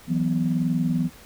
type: chord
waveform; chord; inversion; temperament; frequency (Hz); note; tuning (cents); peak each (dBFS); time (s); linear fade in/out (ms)
sine; E suspended second; none; equal; 164.81 / 185 / 246.9; E3 / F#3 / B3; 0 / 0 / 0; -23 / -26 / -24; 0.07-1.1; 50
effects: tanh soft clip ceiling -11 dBFS + pink hiss -48 dBFS RMS until 1.25 s